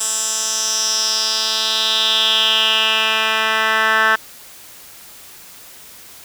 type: tone with band-pass filter sweep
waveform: 10% pulse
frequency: 220 Hz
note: A3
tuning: in tune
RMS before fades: -17 dBFS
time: 0-4.16 s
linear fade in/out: 10 ms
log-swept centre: 7800 to 1700 Hz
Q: 4.2
effects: white hiss -40 dBFS RMS until 6.24 s